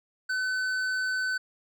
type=tone with hard clipping; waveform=triangle; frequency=1514 Hz; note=F#6; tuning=39 cents sharp; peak=-28 dBFS; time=0.29-1.38 s; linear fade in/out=10 ms; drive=12 dB; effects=none